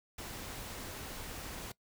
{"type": "noise", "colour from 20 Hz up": "pink", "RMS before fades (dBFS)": -44, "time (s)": [0.18, 1.72], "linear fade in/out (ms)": 5, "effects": ["noise-tail reverb RT60 0.1 s tail -21 dB re dry"]}